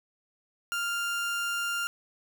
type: tone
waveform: 30% pulse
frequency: 1396.9 Hz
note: F6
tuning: in tune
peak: -26 dBFS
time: 0.72-1.87 s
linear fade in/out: 0 ms
effects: none